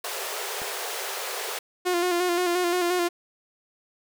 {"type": "high-pass noise", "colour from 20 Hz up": "pink", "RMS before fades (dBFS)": -32, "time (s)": [0.04, 1.59], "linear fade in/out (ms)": 5, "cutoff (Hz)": 380, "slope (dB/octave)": 96}
{"type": "click", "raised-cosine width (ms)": 1, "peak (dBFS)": -22, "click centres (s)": 0.618}
{"type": "tone with vibrato", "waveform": "sawtooth", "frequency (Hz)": 354.1, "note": "F4", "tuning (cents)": 24, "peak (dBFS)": -18, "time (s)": [1.85, 3.09], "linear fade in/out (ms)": 20, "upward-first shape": "square", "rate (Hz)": 5.7, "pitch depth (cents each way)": 36}
{"effects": []}